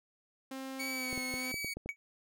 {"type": "tone with pitch glide", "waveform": "sawtooth", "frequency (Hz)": [265.7, 256.1], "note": ["C4", "C4"], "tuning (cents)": [27, -37], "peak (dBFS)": -36, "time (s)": [0.51, 1.52], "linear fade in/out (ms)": 5, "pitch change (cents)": -64, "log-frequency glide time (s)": [0.87, 1.04]}
{"type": "tone with vibrato", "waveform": "sawtooth", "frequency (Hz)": 2237, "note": "C#7", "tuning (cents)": 15, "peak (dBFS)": -33, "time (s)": [0.79, 1.74], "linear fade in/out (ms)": 10, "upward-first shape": "sine", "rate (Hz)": 1.6, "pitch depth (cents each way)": 37}
{"type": "clicks", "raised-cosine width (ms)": 2, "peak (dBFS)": -28, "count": 7, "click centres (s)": [1.129, 1.177, 1.34, 1.542, 1.646, 1.77, 1.86]}
{"type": "tone with exponential decay", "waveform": "triangle", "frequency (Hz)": 2262, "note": "C#7", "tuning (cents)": 34, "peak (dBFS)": -28, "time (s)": [1.89, 1.96], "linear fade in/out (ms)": 0, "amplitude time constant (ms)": 15}
{"effects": []}